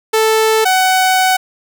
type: tone pair in turn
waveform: sawtooth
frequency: 440 / 749 Hz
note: A4 / F#5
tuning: 0 / +21 cents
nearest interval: major sixth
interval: 921 cents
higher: second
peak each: -6 dBFS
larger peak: neither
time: 0.13-0.65 / 0.65-1.37 s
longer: second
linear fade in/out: 10 ms
effects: none